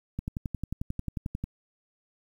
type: click train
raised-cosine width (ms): 5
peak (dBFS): -19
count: 15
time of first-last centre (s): 0.19-1.44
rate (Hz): 11.2
effects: 9-bit